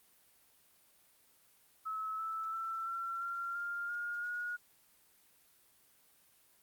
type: tone with pitch steps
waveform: sine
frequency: 1295 / 1315.4 / 1336 / 1357 / 1378.4 / 1400 / 1422 / 1444.4 Hz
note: E6 / E6 / E6 / E6 / F6 / F6 / F6 / F#6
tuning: -31 / -4 / +23 / +50 / -23 / +4 / +31 / -42 cents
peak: -36 dBFS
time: 1.85-4.57 s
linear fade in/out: 20 ms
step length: 340 ms
effects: white hiss -67 dBFS RMS until 6.62 s + Opus 32 kbps